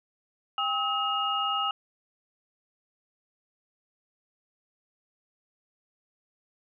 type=tone cluster; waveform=sine; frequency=799 / 1278 / 2850 Hz; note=G5 / D#6 / F7; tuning=+33 / +46 / +34 cents; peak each=-32 / -28 / -30 dBFS; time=0.58-1.71 s; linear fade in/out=2 ms; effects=none